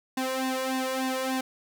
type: tone with flanger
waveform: sawtooth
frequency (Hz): 261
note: C4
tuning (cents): -4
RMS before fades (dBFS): -29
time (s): 0.17-1.41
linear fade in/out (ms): 5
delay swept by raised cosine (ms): 1.1 to 1.79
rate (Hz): 3.4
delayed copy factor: +1
effects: none